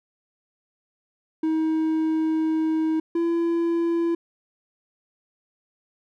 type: tone pair in turn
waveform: triangle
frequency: 317.4 / 337 Hz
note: D#4 / E4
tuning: +35 / +38 cents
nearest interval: minor second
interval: 103 cents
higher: second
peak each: -18 dBFS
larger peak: neither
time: 1.43-3 / 3.15-4.15 s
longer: first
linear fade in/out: 5 ms
effects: none